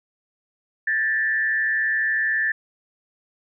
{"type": "tone with frequency modulation", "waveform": "sine", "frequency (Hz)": 1760, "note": "A6", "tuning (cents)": 0, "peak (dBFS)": -19, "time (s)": [0.87, 2.52], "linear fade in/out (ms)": 5, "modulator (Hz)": 126, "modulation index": 0.66, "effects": []}